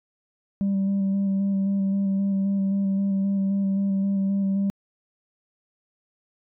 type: tone with vibrato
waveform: sine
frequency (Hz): 196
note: G3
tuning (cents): 0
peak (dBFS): -18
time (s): 0.61-4.7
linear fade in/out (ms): 0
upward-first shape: square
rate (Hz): 3.8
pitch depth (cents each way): 15
effects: tanh soft clip ceiling -19 dBFS